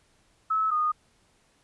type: tone pair in turn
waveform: sine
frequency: 1297 / 1231.3 Hz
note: E6 / D#6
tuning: -28 / -18 cents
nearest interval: minor second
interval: 90 cents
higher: first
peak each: -22 dBFS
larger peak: neither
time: 0.5-0.71 / 0.71-0.92 s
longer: neither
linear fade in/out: 10 ms
effects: pink hiss -65 dBFS RMS until 1.63 s + resampled to 24000 Hz